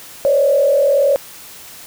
sine tone with frequency modulation, 563 Hz, C#5, 27 cents sharp, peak -10 dBFS, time 0.25-1.16 s, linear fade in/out 0 ms, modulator 41.5 Hz, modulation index 0.93, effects white hiss -37 dBFS RMS until 1.86 s

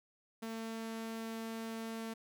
sawtooth tone, 225.1 Hz, A3, 40 cents sharp, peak -36 dBFS, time 0.42-2.14 s, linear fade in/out 10 ms, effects none

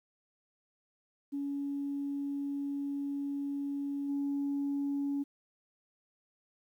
sine tone with level steps, 281.7 Hz, C#4, 28 cents sharp, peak -32 / -29 dBFS, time 1.32-5.24 s, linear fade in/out 20 ms, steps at 4.08 s, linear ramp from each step 20 ms, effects tanh soft clip ceiling -27 dBFS + 11-bit

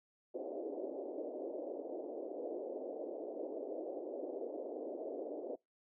white band-pass noise, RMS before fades -43 dBFS, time 0.34-5.56 s, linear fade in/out 10 ms, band 290 to 620 Hz, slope 48 dB/octave, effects noise-tail reverb RT60 0.2 s tail -26 dB re dry

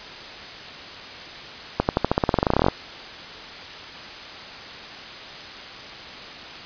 accelerating click train, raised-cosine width 1 ms, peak -3 dBFS, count 20, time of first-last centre 1.8-2.684 s, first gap 89 ms, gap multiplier 0.92, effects white hiss -37 dBFS RMS until 6.65 s + resampled to 11025 Hz

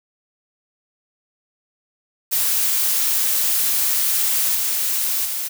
blue noise with level steps, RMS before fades -19 / -21 / -25 dBFS, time 2.31-5.49 s, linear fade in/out 20 ms, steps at 4.55 / 5.25 s, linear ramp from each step 5 ms, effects none

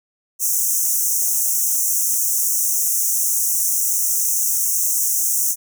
pink high-pass noise, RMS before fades -19 dBFS, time 0.39-5.56 s, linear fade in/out 50 ms, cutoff 5800 Hz, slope 96 dB/octave, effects none

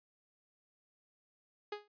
sawtooth tone with exponential decay, 415.3 Hz, G#4, in tune, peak -32 dBFS, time 1.72-1.88 s, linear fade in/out 5 ms, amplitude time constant 34 ms, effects resampled to 11025 Hz

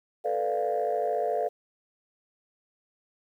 sine chord, B half-diminished seventh, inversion third, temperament equal, 440 / 493.9 / 587.3 / 698.5 Hz, A4 / B4 / D5 / F5, 0 / 0 / 0 / 0 cents, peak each -30 / -31 / -30 / -28 dBFS, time 0.24-1.49 s, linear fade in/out 20 ms, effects tanh soft clip ceiling -18 dBFS + 10-bit

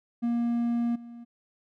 triangle tone with level steps, 236.1 Hz, A#3, 22 cents sharp, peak -22 / -39 dBFS, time 0.22-1.25 s, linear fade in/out 20 ms, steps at 0.95 s, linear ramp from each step 10 ms, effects none

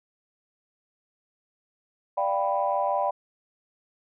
sine chord, G dominant seventh, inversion second, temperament equal, 587.3 / 698.5 / 784 / 987.8 Hz, D5 / F5 / G5 / B5, 0 / 0 / 0 / 0 cents, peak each -27 / -30 / -27 / -28 dBFS, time 2.17-3.11 s, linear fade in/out 10 ms, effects tanh soft clip ceiling -12 dBFS

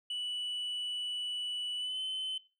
sine tone with pitch glide, 2960 to 3052 Hz, F#7 to G7, 0 to -47 cents, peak -31 dBFS, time 0.1-2.38 s, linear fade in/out 5 ms, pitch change +53 cents, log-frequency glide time 1.77-2 s, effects noise-tail reverb RT60 0.3 s tail -19 dB re dry + tanh soft clip ceiling -33 dBFS

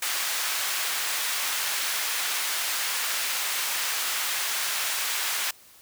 pink high-pass noise, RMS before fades -28 dBFS, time 0.02-5.51 s, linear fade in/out 5 ms, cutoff 1400 Hz, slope 12 dB/octave, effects white hiss -53 dBFS RMS until 5.81 s

